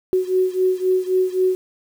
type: beating tone pair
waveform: sine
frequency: 370 / 373.8 Hz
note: F#4 / F#4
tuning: 0 / +18 cents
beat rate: 3.8 Hz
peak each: -18 / -20 dBFS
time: 0.13-1.55 s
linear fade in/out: 0 ms
effects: 7-bit